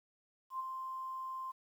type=tone with ADSR envelope; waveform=sine; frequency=1046.5 Hz; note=C6; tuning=in tune; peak=-34 dBFS; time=0.5-1.52 s; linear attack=95 ms; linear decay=18 ms; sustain=-5 dB; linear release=14 ms; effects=11-bit